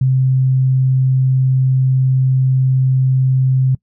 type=tone; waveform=sine; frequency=130.81 Hz; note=C3; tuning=in tune; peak=-10 dBFS; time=0.01-3.75 s; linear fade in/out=5 ms; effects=noise-tail reverb RT60 0.1 s tail -23 dB re dry